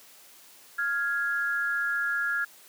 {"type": "tone pair together", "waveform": "sine", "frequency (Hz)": [1400, 1664.9], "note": ["F6", "G#6"], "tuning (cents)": [4, 4], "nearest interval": "minor third", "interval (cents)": 300, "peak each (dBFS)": -28, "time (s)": [0.78, 2.45], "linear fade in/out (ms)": 10, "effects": ["white hiss -53 dBFS RMS until 2.68 s", "high-pass 200 Hz 12 dB/octave"]}